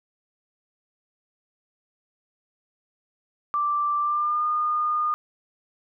sine tone with pitch glide, 1174.7 to 1219.6 Hz, D6 to D#6, 0 to -35 cents, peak -21 dBFS, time 3.54-5.14 s, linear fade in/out 0 ms, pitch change +65 cents, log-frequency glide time 4-4.46 s, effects none

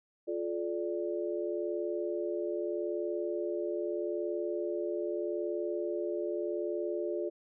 sine chord, D minor, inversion first, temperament equal with one note detuned, 349.2 / 430 / 587.3 Hz, F4 / A4 / D5, 0 / -40 / 0 cents, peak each -34 / -37 / -37 dBFS, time 0.27-7.3 s, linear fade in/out 20 ms, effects none

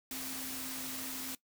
sine tone in noise, 261.6 Hz, C4, in tune, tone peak -46 dBFS, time 0.11-1.35 s, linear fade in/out 2 ms, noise white, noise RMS -41 dBFS, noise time 0.11-1.35 s, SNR -8 dB, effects noise-tail reverb RT60 0.1 s tail -19 dB re dry

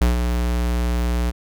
square tone with ADSR envelope, 59.9 Hz, A#1, 48 cents sharp, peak -13 dBFS, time 0.01-1.32 s, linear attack 5 ms, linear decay 140 ms, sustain -6 dB, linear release 29 ms, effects none

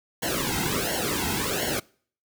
pink noise with flanger, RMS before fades -27 dBFS, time 0.22-1.8 s, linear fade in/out 10 ms, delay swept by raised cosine 0.81 to 1.74 ms, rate 1.4 Hz, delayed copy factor -1, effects noise-tail reverb RT60 0.5 s tail -25 dB re dry

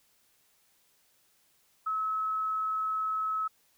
sine tone, 1291 Hz, E6, 37 cents flat, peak -28 dBFS, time 1.86-3.48 s, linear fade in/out 10 ms, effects white hiss -68 dBFS RMS until 3.77 s

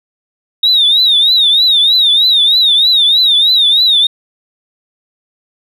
sine tone with vibrato, 3729 Hz, A#7, in tune, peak -5 dBFS, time 0.63-4.07 s, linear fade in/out 5 ms, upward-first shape triangle, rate 3.2 Hz, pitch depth 150 cents each way, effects tanh soft clip ceiling -2 dBFS

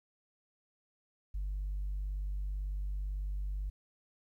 sine tone, 49.03 Hz, G1, 1 cent sharp, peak -32 dBFS, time 1.34-3.7 s, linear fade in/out 10 ms, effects tanh soft clip ceiling -31 dBFS + 12-bit

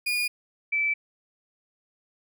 35% pulse / sine tone pair in turn, 2441 / 2317 Hz, D#7 / D7, -34 / -24 cents, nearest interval minor second, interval 90 cents, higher first, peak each -22 dBFS, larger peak neither, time 0.06-0.28 / 0.72-0.94 s, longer neither, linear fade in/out 10 ms, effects none

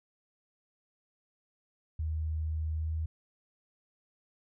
sine tone with pitch glide, 78.6 to 79.61 Hz, D#2 to D#2, +18 to +40 cents, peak -30 dBFS, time 1.99-3.06 s, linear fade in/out 5 ms, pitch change +22 cents, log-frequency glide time 2.75-2.94 s, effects none

